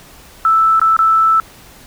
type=tone with dropouts; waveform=sine; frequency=1318.5 Hz; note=E6; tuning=in tune; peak=-8 dBFS; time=0.45-1.4 s; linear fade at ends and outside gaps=1 ms; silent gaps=0.796-0.815 / 0.966-0.99 s; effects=pink hiss -41 dBFS RMS until 1.86 s